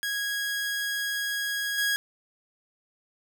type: tone with level steps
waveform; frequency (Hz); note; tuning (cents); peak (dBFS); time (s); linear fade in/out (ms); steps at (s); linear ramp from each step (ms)
sawtooth; 1651; G#6; -11; -24 / -20; 0.03-1.96; 0; 1.78; 2
effects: none